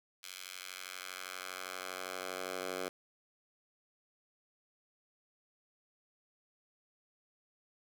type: tone with high-pass filter sweep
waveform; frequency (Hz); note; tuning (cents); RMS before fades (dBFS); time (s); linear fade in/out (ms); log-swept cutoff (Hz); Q
10% pulse; 92.5; F#2; 0; -43; 0.23-2.89; 5; 2900 to 430; 0.85
effects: 10-bit